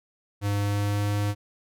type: tone with pitch glide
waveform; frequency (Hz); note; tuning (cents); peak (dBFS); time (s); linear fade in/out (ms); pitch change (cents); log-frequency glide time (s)
square; 101.7 to 102.76; G#2 to G#2; -36 to -18; -24; 0.41-1.35; 50; +18; 0.59-1.11
effects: none